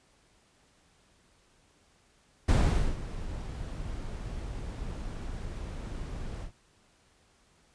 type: noise with ADSR envelope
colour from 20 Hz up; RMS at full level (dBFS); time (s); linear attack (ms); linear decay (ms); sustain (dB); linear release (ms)
brown; -20; 2.48-6.52; 10; 470; -17; 100
effects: pink hiss -65 dBFS RMS until 7.74 s + resampled to 22050 Hz